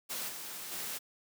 white noise with level steps, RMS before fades -38 / -43 / -39 dBFS, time 0.09-0.99 s, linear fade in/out 20 ms, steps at 0.28 / 0.71 s, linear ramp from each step 20 ms, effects high-pass 150 Hz 12 dB/octave

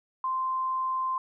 sine tone, 1042 Hz, C6, 7 cents flat, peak -26 dBFS, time 0.24-1.18 s, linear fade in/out 2 ms, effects none

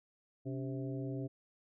harmonic tone with a mistuned harmonic, 130.81 Hz, C3, in tune, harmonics 1 / 2 / 3 / 4 / 5, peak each -39 / -41 / -45 / -50 / -51 dBFS, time 0.45-1.28 s, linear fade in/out 20 ms, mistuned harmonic 2, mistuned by +120 cents, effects none

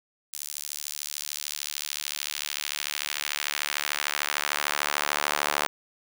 sawtooth tone with high-pass filter sweep, 73.42 Hz, D2, in tune, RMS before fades -31 dBFS, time 0.33-5.67 s, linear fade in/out 0 ms, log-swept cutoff 7000 to 890 Hz, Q 0.92, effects none

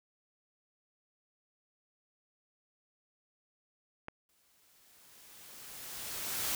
click, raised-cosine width 0.5 ms, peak -25 dBFS, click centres 4.084 s
white noise with exponential growth, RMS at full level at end -33 dBFS, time 4.29-6.55 s, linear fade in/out 1 ms, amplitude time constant 490 ms
effects none

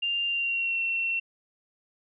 sine tone with pitch glide, 2794 to 2714 Hz, F7 to E7, 0 to +50 cents, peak -25 dBFS, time 0.02-1.2 s, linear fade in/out 10 ms, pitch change -50 cents, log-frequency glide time 0.26-0.79 s, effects none

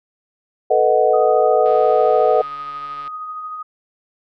sine chord, B dominant seventh, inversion third, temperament equal, 440 / 493.9 / 622.3 / 740 Hz, A4 / B4 / D#5 / F#5, 0 / 0 / 0 / 0 cents, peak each -17 dBFS, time 0.7-2.42 s, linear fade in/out 10 ms
sine tone with tremolo, 1248 Hz, D#6, 5 cents sharp, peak -25 dBFS, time 1.13-3.63 s, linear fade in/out 10 ms, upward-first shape sine, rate 13 Hz, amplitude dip 30%
click train, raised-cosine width 0.3 ms, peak -25 dBFS, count 205, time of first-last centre 1.66-3.077 s, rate 144 Hz
effects none

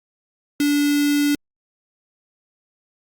square tone with notch filter, 289.9 Hz, D4, 22 cents flat, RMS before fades -18 dBFS, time 0.6-1.35 s, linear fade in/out 2 ms, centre 820 Hz, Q 0.65, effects Opus 48 kbps

